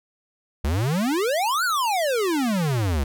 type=exponential two-way sweep; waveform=square; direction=up then down; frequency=65.41 to 1532 to 65.41 Hz; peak=-21 dBFS; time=0.64-3.04 s; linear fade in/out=5 ms; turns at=1.64 s; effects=none